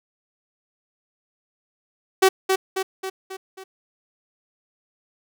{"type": "tone with echo", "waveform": "sawtooth", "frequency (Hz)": 380.6, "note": "F#4", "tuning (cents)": 49, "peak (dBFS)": -8, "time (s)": [2.22, 2.29], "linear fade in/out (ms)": 10, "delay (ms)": 270, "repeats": 5, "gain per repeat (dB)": -5, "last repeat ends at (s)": 3.64, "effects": []}